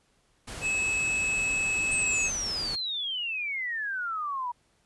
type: noise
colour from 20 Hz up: pink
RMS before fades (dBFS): -39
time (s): 0.47-2.76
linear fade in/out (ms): 10
type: tone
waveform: square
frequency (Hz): 2587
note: E7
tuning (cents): -33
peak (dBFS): -26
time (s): 0.61-2.31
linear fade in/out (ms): 50
type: exponential sweep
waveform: sine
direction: down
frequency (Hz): 8770 to 947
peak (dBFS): -29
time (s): 1.91-4.52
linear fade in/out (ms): 10
effects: pink hiss -68 dBFS RMS until 4.85 s + resampled to 24000 Hz